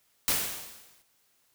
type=noise with exponential decay; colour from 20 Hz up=white; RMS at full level=-24 dBFS; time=0.28-1.02 s; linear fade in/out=0 ms; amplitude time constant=160 ms; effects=white hiss -69 dBFS RMS until 1.54 s